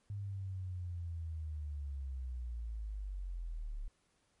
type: linear sweep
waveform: sine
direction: down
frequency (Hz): 102.2 to 34.31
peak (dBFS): -38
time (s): 0.1-3.88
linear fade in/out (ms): 0
effects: pink hiss -75 dBFS RMS until 4.4 s + MP3 48 kbps